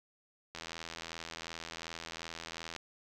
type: click train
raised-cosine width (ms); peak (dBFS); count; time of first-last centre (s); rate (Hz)
0.2; -24; 184; 0.55-2.763; 82.7
effects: none